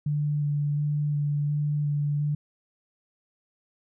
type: tone with vibrato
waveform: sine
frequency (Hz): 146.83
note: D3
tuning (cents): 0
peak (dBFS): -23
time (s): 0.06-2.35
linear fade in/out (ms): 5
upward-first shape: square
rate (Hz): 1.4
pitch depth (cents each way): 11
effects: none